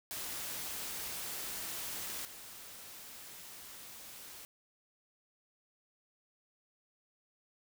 white noise with level steps, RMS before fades -41 / -50 dBFS, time 0.11-4.45 s, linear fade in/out 0 ms, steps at 2.25 s, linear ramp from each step 2 ms, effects none

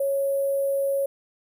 sine tone with sample-and-hold, 552 Hz, C#5, 7 cents flat, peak -21 dBFS, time 0-1.06 s, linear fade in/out 5 ms, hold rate 11025 Hz, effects none

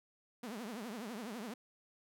sawtooth tone with vibrato, 224.3 Hz, A3, 34 cents sharp, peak -38 dBFS, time 0.43-1.54 s, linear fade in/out 5 ms, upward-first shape triangle, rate 12 Hz, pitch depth 260 cents each way, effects none

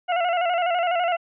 40% pulse tone with vibrato, 698.5 Hz, F5, in tune, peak -19 dBFS, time 0.08-1.17 s, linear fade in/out 20 ms, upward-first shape square, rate 12 Hz, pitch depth 57 cents each way, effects resampled to 8000 Hz

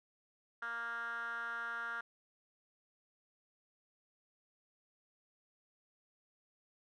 10% pulse tone with band-pass filter, 233.2 Hz, A#3, 1 cent sharp, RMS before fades -41 dBFS, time 0.62-2.01 s, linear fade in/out 5 ms, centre 1500 Hz, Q 8.9, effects none

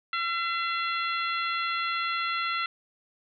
harmonic tone with a mistuned harmonic, 678 Hz, E5, 49 cents sharp, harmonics 2 / 3 / 4 / 5 / 6, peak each -29 / -33 / -35 / -37 / -39 dBFS, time 0.13-2.66 s, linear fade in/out 2 ms, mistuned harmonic 6, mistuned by +22 cents, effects none

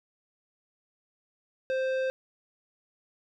sine tone with tanh clipping, 523.3 Hz, C5, in tune, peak -28 dBFS, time 1.7-2.1 s, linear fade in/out 0 ms, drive 13 dB, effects none

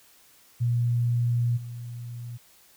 sine tone with level steps, 119.6 Hz, A#2, 45 cents sharp, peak -21 / -34 dBFS, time 0.6-2.38 s, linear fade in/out 20 ms, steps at 1.56 s, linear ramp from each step 20 ms, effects white hiss -57 dBFS RMS until 2.76 s

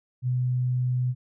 sine tone, 125.6 Hz, B2, 30 cents sharp, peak -22 dBFS, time 0.22-1.15 s, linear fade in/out 50 ms, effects none

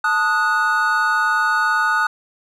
triangle chord, D# diminished, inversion second, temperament equal with one note detuned, 880 / 1244.5 / 1467.2 Hz, A5 / D#6 / F#6, 0 / 0 / -15 cents, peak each -21 / -18 / -16 dBFS, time 0.04-2.07 s, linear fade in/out 5 ms, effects none

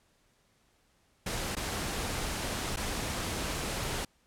pink noise with dropouts, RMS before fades -34 dBFS, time 1.26-4.05 s, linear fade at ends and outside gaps 5 ms, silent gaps 1.553-1.566 / 2.761-2.77 s, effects pink hiss -69 dBFS RMS until 4.26 s + low-pass 11000 Hz 12 dB/octave

